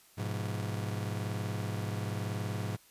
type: chord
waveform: 40% pulse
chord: F diminished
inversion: first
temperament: just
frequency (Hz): 104.77 / 125.72 / 174.61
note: Ab2 / Cb3 / F3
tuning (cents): +16 / +31 / 0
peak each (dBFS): -34 / -39 / -40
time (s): 0.17-2.77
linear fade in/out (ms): 20
effects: white hiss -61 dBFS RMS until 2.9 s + resampled to 32000 Hz